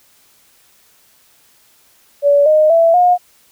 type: tone with pitch steps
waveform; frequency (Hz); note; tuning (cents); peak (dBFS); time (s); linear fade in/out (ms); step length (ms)
sine; 572 / 616.6 / 664.7 / 716.5; D5 / D#5 / E5 / F5; -46 / -16 / +14 / +44; -7; 2.22-3.18; 50; 240
effects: white hiss -52 dBFS RMS until 3.51 s